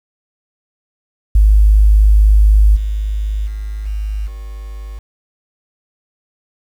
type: tone with level steps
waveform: sine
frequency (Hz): 51.91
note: G#1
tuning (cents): 0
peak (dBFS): -5 / -15 / -20 / -17 / -25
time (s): 1.35-4.99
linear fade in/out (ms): 5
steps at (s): 2.75 / 3.46 / 3.85 / 4.26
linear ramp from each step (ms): 20
effects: 7-bit